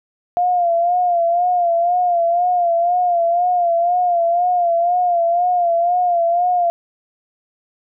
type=tone with vibrato; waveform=sine; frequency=698.5 Hz; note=F5; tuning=in tune; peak=-13 dBFS; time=0.37-6.7 s; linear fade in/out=0 ms; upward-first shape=sine; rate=2 Hz; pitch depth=60 cents each way; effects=none